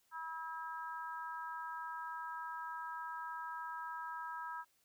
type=harmonic tone; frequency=323.4 Hz; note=E4; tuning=33 cents flat; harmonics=3 / 4 / 5; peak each=-44 / -46 / -48 dBFS; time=0.11-4.65 s; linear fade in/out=50 ms; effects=white hiss -75 dBFS RMS until 4.84 s